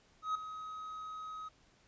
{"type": "tone with ADSR envelope", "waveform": "triangle", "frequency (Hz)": 1267, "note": "D#6", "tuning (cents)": 31, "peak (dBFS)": -28, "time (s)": [0.22, 1.49], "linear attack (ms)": 130, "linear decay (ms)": 5, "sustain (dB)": -12, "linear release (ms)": 14, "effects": ["pink hiss -67 dBFS RMS until 1.87 s", "resampled to 16000 Hz"]}